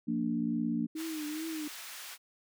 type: chord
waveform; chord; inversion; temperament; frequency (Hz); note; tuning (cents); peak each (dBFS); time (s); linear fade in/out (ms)
sine; Bb major; second; equal with one note detuned; 174.61 / 231.5 / 293.7; F3 / Bb3 / D4; 0 / -12 / 0; -37 / -31 / -34; 0.07-0.87; 20
type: high-pass noise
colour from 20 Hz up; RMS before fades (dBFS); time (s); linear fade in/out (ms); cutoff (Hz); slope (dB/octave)
pink; -45; 0.95-2.18; 50; 1500; 12
type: tone with vibrato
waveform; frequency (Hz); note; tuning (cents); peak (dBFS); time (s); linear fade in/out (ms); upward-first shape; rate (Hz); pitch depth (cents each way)
sine; 311.4; D#4; +2; -35; 0.95-1.68; 5; triangle; 2.4; 89
effects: none